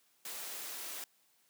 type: high-pass noise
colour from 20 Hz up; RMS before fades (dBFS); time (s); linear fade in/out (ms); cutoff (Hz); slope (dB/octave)
white; -43; 0.25-1.04; 2; 300; 12
effects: white hiss -71 dBFS RMS until 1.49 s + high-pass 150 Hz 12 dB/octave